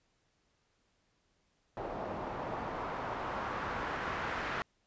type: noise with low-pass filter sweep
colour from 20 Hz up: white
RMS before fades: -38 dBFS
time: 1.77-4.62 s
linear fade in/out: 0 ms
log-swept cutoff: 720 to 1600 Hz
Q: 1.4
effects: pink hiss -75 dBFS RMS until 4.86 s + resampled to 16000 Hz